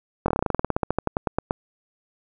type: slowing click train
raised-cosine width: 1 ms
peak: -7 dBFS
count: 22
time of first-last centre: 0.26-1.509 s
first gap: 22 ms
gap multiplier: 1.09
effects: none